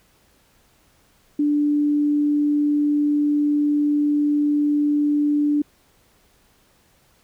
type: tone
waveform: sine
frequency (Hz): 293.7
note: D4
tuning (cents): 0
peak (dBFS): -16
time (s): 1.39-5.62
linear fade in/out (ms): 5
effects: pink hiss -59 dBFS RMS until 7.23 s